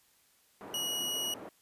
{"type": "band-pass noise", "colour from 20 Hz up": "pink", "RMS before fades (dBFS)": -46, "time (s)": [0.61, 1.49], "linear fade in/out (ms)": 0, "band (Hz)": [270, 1000], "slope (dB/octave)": 12}
{"type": "tone", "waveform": "sawtooth", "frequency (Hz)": 2908, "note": "F#7", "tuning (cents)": -31, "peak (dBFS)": -29, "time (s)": [0.74, 1.34], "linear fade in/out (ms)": 2}
{"effects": ["white hiss -67 dBFS RMS until 1.61 s", "resampled to 32000 Hz"]}